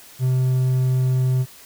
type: tone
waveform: triangle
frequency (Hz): 128.6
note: C3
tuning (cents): -30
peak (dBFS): -14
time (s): 0.19-1.46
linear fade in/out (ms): 50
effects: white hiss -45 dBFS RMS until 1.65 s